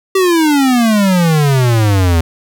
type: exponential sweep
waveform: square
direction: down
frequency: 390 to 80.7 Hz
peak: -9 dBFS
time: 0.15-2.21 s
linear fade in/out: 5 ms
effects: none